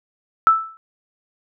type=tone with exponential decay; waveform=sine; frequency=1318.5 Hz; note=E6; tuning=in tune; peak=-6 dBFS; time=0.47-0.77 s; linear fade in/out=0 ms; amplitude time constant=65 ms; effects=none